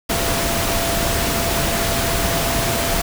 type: tone in noise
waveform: sine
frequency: 677 Hz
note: E5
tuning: 46 cents sharp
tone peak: -25 dBFS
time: 0.09-3.02 s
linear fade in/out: 10 ms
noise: pink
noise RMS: -20 dBFS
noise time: 0.09-3.02 s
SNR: -8 dB
effects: none